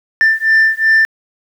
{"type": "beating tone pair", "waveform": "sine", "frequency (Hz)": [1778, 1780.7], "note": ["A6", "A6"], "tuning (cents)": [18, 20], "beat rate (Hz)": 2.7, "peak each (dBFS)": -10, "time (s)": [0.21, 1.05], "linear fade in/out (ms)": 0, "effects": ["tanh soft clip ceiling -5 dBFS", "7-bit"]}